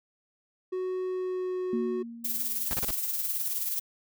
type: tone with pitch glide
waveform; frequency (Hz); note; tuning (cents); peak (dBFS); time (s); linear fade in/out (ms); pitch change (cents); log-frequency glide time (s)
triangle; 370 to 367; F#4 to F#4; 0 to -14; -27; 0.72-2.03; 10; -14; 1.05-1.58
type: tone with exponential decay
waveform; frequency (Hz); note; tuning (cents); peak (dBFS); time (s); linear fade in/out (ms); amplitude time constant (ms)
sine; 233.1; A#3; 0; -26; 1.73-2.93; 2; 260
type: noise with tremolo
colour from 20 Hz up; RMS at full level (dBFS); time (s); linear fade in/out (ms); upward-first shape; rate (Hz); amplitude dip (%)
violet; -29; 2.24-3.8; 10; sine; 19; 45
type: noise bursts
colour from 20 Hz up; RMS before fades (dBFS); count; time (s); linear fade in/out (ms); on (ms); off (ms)
pink; -33; 4; 2.71-2.907; 0; 23; 35
effects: none